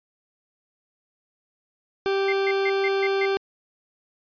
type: tone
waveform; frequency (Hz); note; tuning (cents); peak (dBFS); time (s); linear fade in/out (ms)
40% pulse; 391.1; G4; -4; -20; 2.06-3.37; 0
type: tone bursts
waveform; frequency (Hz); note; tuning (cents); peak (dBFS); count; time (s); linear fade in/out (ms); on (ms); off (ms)
sine; 2093; C7; 0; -24; 6; 2.28-3.256; 5; 46; 140
effects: resampled to 11025 Hz